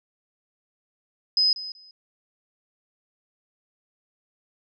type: tone with echo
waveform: sine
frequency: 5040 Hz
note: D#8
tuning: 21 cents sharp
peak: -17 dBFS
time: 1.37-1.53 s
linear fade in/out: 2 ms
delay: 190 ms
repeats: 2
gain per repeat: -15 dB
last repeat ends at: 1.91 s
effects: none